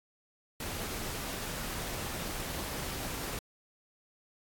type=noise; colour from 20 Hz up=pink; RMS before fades=-38 dBFS; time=0.6-3.39 s; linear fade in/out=2 ms; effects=AAC 64 kbps